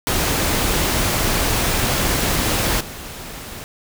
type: noise with level steps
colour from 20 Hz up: pink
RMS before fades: -19 / -33 dBFS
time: 0.07-3.64 s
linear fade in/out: 0 ms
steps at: 2.8 s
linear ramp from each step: 10 ms
effects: none